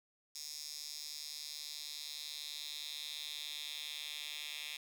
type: tone with high-pass filter sweep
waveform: 10% pulse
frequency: 149.4 Hz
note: D3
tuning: 30 cents sharp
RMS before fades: -45 dBFS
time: 0.35-4.77 s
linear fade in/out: 5 ms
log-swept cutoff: 5400 to 3000 Hz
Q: 3.3
effects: 11-bit